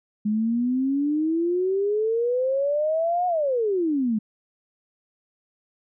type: exponential two-way sweep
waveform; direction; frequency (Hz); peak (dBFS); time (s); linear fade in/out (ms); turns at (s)
sine; up then down; 207.7 to 730 to 207.7; -20; 0.25-4.19; 10; 3.27
effects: none